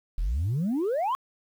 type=exponential sweep; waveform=sine; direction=up; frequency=36.71 to 1114 Hz; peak=-22 dBFS; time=0.18-1.15 s; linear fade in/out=0 ms; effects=tanh soft clip ceiling -22 dBFS + 9-bit